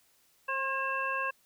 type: harmonic tone with a mistuned harmonic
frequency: 534 Hz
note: C5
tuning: 35 cents sharp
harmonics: 1 / 2 / 3 / 5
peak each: -39 / -33 / -34 / -36 dBFS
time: 0.48-1.31 s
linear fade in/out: 10 ms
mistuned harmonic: 3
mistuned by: +23 cents
effects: white hiss -67 dBFS RMS until 1.45 s